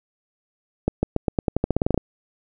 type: accelerating click train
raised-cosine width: 2 ms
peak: -6 dBFS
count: 15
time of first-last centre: 0.88-1.977 s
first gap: 150 ms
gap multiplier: 0.89
effects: none